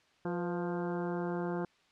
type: harmonic tone with a mistuned harmonic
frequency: 175.5 Hz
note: F3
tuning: 9 cents sharp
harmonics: 1 / 2 / 3 / 4 / 5 / 6 / 7 / 8 / 9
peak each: -36 / -36 / -42 / -44 / -45 / -48 / -52 / -49 / -51 dBFS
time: 0.25-1.65 s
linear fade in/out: 2 ms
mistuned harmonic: 3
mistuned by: -63 cents
effects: white hiss -67 dBFS RMS until 1.91 s + low-pass 4000 Hz 12 dB/octave

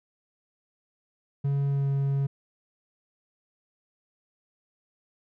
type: tone with pitch glide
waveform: triangle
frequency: 140 to 138.47 Hz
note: C#3 to C#3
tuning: +18 to -2 cents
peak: -21 dBFS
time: 1.44-2.27 s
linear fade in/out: 10 ms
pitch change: -20 cents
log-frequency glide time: 1.68-1.88 s
effects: none

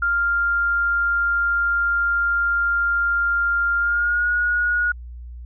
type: tone with pitch glide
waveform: sine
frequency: 1396.9 to 1447 Hz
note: F6 to F#6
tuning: 0 to -39 cents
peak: -17 dBFS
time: 0.02-4.92 s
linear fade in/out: 5 ms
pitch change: +61 cents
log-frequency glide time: 3.78-4.28 s
effects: added 60 Hz sine -33 dBFS peak until 5.45 s

